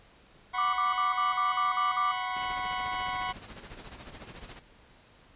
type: chord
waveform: sawtooth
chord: F# suspended fourth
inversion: none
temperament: equal with one note detuned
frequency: 740 / 987.8 / 1094.7 Hz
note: F#5 / B5 / C#6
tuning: 0 / 0 / -22 cents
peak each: -31 dBFS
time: 0.53-3.33 s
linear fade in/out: 20 ms
type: tone bursts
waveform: sine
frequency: 1174.7 Hz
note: D6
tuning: in tune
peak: -25 dBFS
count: 8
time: 0.58-2.116 s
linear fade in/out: 5 ms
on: 150 ms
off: 48 ms
type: noise with tremolo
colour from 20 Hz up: pink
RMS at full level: -43 dBFS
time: 2.35-4.6 s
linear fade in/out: 20 ms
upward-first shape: sine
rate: 14 Hz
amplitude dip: 65%
effects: pink hiss -58 dBFS RMS until 5.35 s + resampled to 8000 Hz